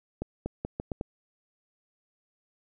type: accelerating click train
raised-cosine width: 2 ms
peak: -18 dBFS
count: 6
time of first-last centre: 0.22-1.011 s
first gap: 240 ms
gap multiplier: 0.79
effects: none